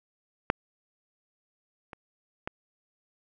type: clicks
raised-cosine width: 0.5 ms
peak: -6 / -26 / -17 dBFS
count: 3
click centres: 0.501 / 1.932 / 2.475 s
effects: none